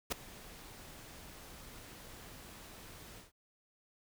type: noise with ADSR envelope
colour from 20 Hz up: pink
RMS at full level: -31 dBFS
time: 0.1-3.32 s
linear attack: 22 ms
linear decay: 5 ms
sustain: -21 dB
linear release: 150 ms
effects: none